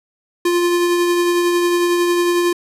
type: tone with tremolo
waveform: square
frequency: 349.2 Hz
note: F4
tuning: in tune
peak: -13 dBFS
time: 0.45-2.53 s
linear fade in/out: 5 ms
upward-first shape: triangle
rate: 11 Hz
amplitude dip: 30%
effects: resampled to 32000 Hz